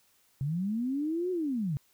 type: linear two-way sweep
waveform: sine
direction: up then down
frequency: 130.9 to 372.7 to 130.9 Hz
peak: -28 dBFS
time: 0.41-1.77 s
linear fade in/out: 0 ms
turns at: 1.31 s
effects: white hiss -67 dBFS RMS until 1.93 s